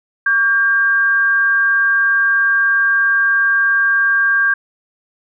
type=tone pair together; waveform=sine; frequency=1136.9 / 1600 Hz; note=C#6 / G6; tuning=+43 / +35 cents; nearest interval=tritone; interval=592 cents; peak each=-23 / -11 dBFS; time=0.26-4.54 s; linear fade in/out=5 ms; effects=none